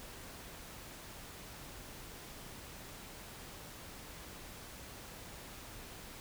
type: silence
effects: pink hiss -50 dBFS RMS until 6.2 s